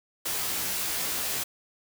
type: noise with comb filter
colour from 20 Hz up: white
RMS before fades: -30 dBFS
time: 0.25-1.44 s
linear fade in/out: 10 ms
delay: 16 ms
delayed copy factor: +0.95
effects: none